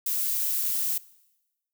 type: noise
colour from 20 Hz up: violet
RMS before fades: -27 dBFS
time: 0.06-0.98 s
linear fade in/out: 5 ms
effects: noise-tail reverb RT60 1.0 s tail -21 dB re dry